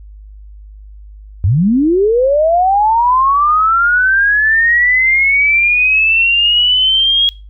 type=linear sweep; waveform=sine; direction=up; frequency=79.6 to 3300 Hz; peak=-8 dBFS; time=1.44-7.29 s; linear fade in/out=0 ms; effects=noise-tail reverb RT60 0.3 s tail -23 dB re dry + added 51 Hz sine -32 dBFS peak until 7.49 s